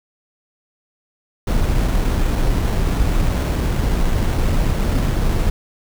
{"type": "noise with sample-and-hold", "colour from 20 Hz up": "brown", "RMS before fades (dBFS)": -17, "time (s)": [1.47, 5.5], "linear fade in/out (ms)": 5, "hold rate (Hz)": 4900, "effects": []}